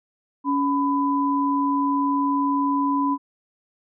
sine tone pair together, 280.6 / 999.9 Hz, C#4 / B5, +21 / +21 cents, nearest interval octave + minor seventh, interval 2200 cents, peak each -21 / -22 dBFS, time 0.44-3.18 s, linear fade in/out 50 ms, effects none

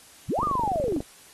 sine linear two-way sweep, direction up then down, 45.95 to 1248 to 237.5 Hz, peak -23 dBFS, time 0.28-1 s, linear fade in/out 20 ms, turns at 0.44 s
click train, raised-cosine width 2 ms, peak -18 dBFS, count 16, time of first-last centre 0.39-1.005 s, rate 24.4 Hz
effects white hiss -51 dBFS RMS until 1.33 s + AAC 32 kbps

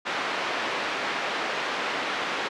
white band-pass noise, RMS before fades -29 dBFS, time 0.05-2.49 s, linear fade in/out 20 ms, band 310 to 2200 Hz, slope 12 dB/octave, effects low-pass 6000 Hz 12 dB/octave

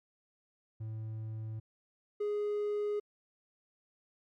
triangle tone pair in turn, 110 / 415.3 Hz, A2 / G#4, 0 / 0 cents, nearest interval octave + major seventh, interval 2300 cents, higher second, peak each -35 / -28 dBFS, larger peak second, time 0.8-1.6 / 2.2-3 s, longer neither, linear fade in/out 10 ms, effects tanh soft clip ceiling -24 dBFS + MP3 96 kbps

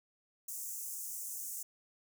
pink high-pass noise, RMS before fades -42 dBFS, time 0.48-1.63 s, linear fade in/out 5 ms, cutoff 6400 Hz, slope 48 dB/octave, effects none

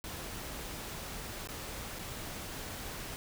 pink noise with dropouts, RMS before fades -42 dBFS, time 0.04-3.16 s, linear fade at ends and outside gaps 0 ms, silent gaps 1.473-1.488 / 1.988-1.993 s, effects none

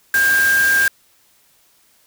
sine tone in noise, 1600 Hz, G6, 35 cents sharp, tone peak -12 dBFS, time 0.14-0.88 s, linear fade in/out 2 ms, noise white, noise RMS -24 dBFS, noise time 0.14-0.88 s, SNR +9 dB, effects white hiss -56 dBFS RMS until 2.06 s

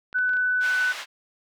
clicks, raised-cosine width 0.3 ms, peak -28 dBFS, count 5, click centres 0.129 / 0.187 / 0.293 / 0.335 / 0.369 s
sine tone, 1497 Hz, F#6, 20 cents sharp, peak -20 dBFS, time 0.14-0.93 s, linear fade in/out 20 ms
white band-pass noise, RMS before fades -35 dBFS, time 0.6-1.06 s, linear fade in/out 50 ms, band 1000 to 3000 Hz, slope 12 dB/octave
effects none

